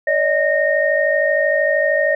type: tone cluster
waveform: sine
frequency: 570 / 623 / 1848 Hz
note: C#5 / D#5 / A#6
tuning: +48 / +2 / -16 cents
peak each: -18 dBFS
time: 0.07-2.15 s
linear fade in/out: 5 ms
effects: none